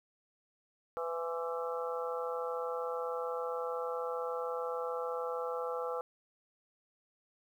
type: harmonic tone with a mistuned harmonic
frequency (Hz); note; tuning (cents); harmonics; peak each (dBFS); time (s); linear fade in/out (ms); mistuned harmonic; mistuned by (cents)
166.6; E3; +19; 3 / 4 / 5 / 6 / 7 / 8; -36 / -45 / -43 / -49 / -43 / -43; 0.97-6.01; 0; 6; +86
effects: 11-bit